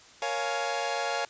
sawtooth chord, Bb minor seventh, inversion none, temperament equal with one note detuned, 466.2 / 554.4 / 698.5 / 838.3 Hz, Bb4 / Db5 / F5 / Ab5, 0 / 0 / 0 / +16 cents, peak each -33 / -30 / -29 / -29 dBFS, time 0.22-1.25 s, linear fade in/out 2 ms, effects white hiss -53 dBFS RMS until 1.29 s + resampled to 16000 Hz

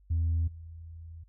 sine tone with level steps, 82.41 Hz, E2, in tune, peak -23 / -42 dBFS, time 0.1-1.24 s, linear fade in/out 10 ms, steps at 0.47 s, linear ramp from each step 10 ms, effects tanh soft clip ceiling -22 dBFS + added 49 Hz sine -57 dBFS peak until 1.28 s

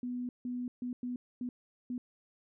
sine tone bursts at uneven times, 246.9 Hz, B3, in tune, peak -34 dBFS, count 6, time 0.03-0.29 / 0.45-0.68 / 0.82-0.93 / 1.03-1.16 / 1.41-1.49 / 1.9-1.98 s, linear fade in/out 2 ms, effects none

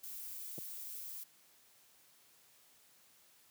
violet noise, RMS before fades -46 dBFS, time 0.03-1.24 s, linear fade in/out 10 ms
clicks, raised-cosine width 2 ms, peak -35 dBFS, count 2, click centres 0.581 / 0.587 s
effects white hiss -66 dBFS RMS until 3.5 s + high-pass 80 Hz 12 dB/octave

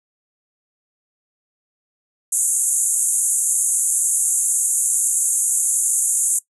white band-pass noise, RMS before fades -19 dBFS, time 2.32-6.39 s, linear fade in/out 5 ms, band 6700 to 11000 Hz, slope 96 dB/octave, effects noise-tail reverb RT60 0.1 s tail -19 dB re dry

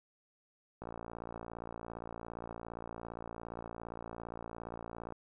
click train, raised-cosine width 1 ms, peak -29 dBFS, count 248, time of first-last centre 0.82-5.123 s, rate 57.4 Hz, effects none

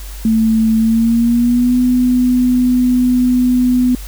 sine tone with pitch glide, 222.2 to 249.4 Hz, A3 to B3, +17 to +17 cents, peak -9 dBFS, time 0.25-3.95 s, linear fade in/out 2 ms, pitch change +200 cents, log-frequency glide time 0.79-1.78 s, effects added 48 Hz sine -26 dBFS peak until 4.07 s + white hiss -36 dBFS RMS until 4.07 s

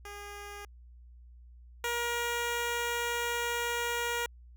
10% pulse tone pair in turn, 408.5 / 474.6 Hz, G#4 / A#4, -29 / +31 cents, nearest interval minor third, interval 260 cents, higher second, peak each -34 / -22 dBFS, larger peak second, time 0.05-0.65 / 1.84-4.26 s, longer second, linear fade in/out 2 ms, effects added 60 Hz sine -50 dBFS peak until 4.56 s

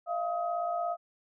sine tone cluster, 635 / 692 / 1264 Hz, D#5 / F5 / D#6, +35 / -16 / +27 cents, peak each -38 / -30 / -37 dBFS, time 0.06-0.97 s, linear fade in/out 50 ms, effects none

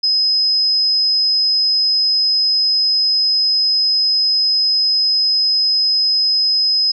sine tone, 5070 Hz, D#8, 32 cents sharp, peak -12 dBFS, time 0.03-6.92 s, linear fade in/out 10 ms, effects none

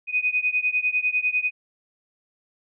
sine beating tone pair, 2489 / 2499 Hz, D#7 / D#7, 0 / +7 cents, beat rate 10 Hz, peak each -23 / -24 dBFS, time 0.07-1.51 s, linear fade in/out 50 ms, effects none

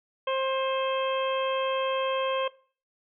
harmonic tone with a mistuned harmonic, 530 Hz, C5, 22 cents sharp, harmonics 1 / 2 / 3 / 4 / 5 / 6, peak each -27 / -30 / -41 / -43 / -37 / -37 dBFS, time 0.27-2.48 s, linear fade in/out 5 ms, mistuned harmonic 5, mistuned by -26 cents, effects noise-tail reverb RT60 0.4 s tail -19 dB re dry

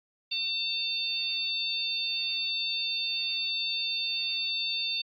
harmonic tone, 901 Hz, A5, 41 cents sharp, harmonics 3 / 4 / 5, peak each -34 / -32 / -32 dBFS, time 0.31-5.02 s, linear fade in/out 10 ms, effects AAC 48 kbps

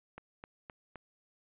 click train, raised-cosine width 0.5 ms, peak -30 dBFS, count 4, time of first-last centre 0.18-0.957 s, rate 3.86 Hz, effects resampled to 8000 Hz

